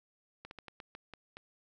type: slowing click train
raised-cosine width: 0.3 ms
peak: -30 dBFS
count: 8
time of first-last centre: 0.45-1.369 s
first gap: 61 ms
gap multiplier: 1.25
effects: none